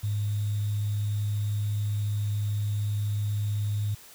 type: tone with sample-and-hold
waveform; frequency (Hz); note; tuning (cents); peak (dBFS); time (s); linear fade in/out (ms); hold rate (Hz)
sine; 103.83; G#2; 0; -25; 0.03-3.95; 10; 3675
effects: white hiss -50 dBFS RMS until 4.14 s